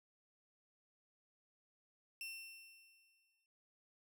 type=tone with exponential decay; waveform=sawtooth; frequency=2700 Hz; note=E7; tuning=41 cents sharp; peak=-40 dBFS; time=2.21-3.46 s; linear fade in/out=1 ms; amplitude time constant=270 ms; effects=none